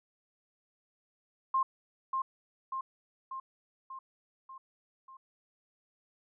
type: tone with echo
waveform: sine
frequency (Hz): 1060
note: C6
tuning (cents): +22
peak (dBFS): -25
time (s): 1.54-1.63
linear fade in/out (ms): 5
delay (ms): 590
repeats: 6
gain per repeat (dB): -4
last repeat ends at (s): 5.17
effects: none